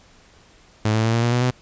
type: tone with pitch steps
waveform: sawtooth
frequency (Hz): 107.8 / 110.57 / 113.42 / 116.34 / 119.34 / 122.41 / 125.56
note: A2 / A2 / A#2 / A#2 / A#2 / B2 / B2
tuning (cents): -35 / +9 / -47 / -3 / +41 / -15 / +29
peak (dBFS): -13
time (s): 0.85-1.508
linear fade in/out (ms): 5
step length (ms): 94
effects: pink hiss -52 dBFS RMS until 1.61 s + resampled to 16000 Hz